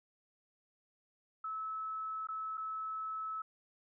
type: tone with dropouts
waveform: sine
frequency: 1300 Hz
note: E6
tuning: 24 cents flat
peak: -37 dBFS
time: 1.44-3.42 s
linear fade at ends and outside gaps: 5 ms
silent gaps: 2.271-2.286 / 2.573-2.577 s
effects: none